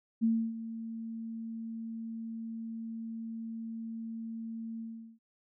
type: tone with ADSR envelope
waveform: sine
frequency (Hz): 226.3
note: A3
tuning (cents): +49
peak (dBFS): -23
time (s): 0.21-5.19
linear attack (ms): 29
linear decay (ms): 290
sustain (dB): -14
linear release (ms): 390
effects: none